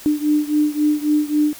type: beating tone pair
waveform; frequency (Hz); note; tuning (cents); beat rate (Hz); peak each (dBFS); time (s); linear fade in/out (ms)
sine; 298.3 / 302; D4 / D4; +27 / +48; 3.7; -17 / -19; 0.06-1.53; 0
effects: white hiss -39 dBFS RMS until 1.59 s